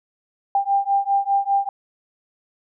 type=beating tone pair; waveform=sine; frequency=792 / 797 Hz; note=G5 / G5; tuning=+18 / +28 cents; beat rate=5 Hz; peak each=-20 dBFS; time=0.55-1.69 s; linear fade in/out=2 ms; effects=none